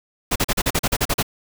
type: noise bursts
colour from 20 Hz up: pink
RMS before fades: -19 dBFS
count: 11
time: 0.31-1.228 s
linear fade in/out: 10 ms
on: 48 ms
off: 39 ms
effects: none